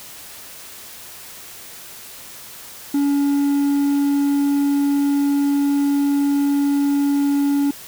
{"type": "tone", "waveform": "triangle", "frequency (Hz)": 283.2, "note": "C#4", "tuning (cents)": 37, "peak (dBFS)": -13, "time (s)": [2.94, 7.71], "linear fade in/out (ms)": 5, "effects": ["white hiss -38 dBFS RMS until 7.87 s"]}